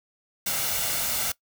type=noise with comb filter; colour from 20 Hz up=white; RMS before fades=-27 dBFS; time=0.46-1.32 s; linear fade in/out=5 ms; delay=1.4 ms; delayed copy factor=+0.5; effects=noise-tail reverb RT60 0.1 s tail -21 dB re dry

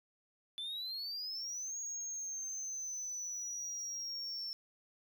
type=exponential two-way sweep; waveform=sine; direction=up then down; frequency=3481 to 6630 to 5400 Hz; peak=-36 dBFS; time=0.58-4.53 s; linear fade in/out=0 ms; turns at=1.78 s; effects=tanh soft clip ceiling -38 dBFS + 13-bit

